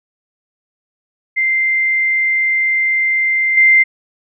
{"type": "tone with level steps", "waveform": "sine", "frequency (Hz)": 2088, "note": "C7", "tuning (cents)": -4, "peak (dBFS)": [-12, -6], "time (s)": [1.36, 3.84], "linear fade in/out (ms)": 20, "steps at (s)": 3.57, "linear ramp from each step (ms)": 5, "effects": []}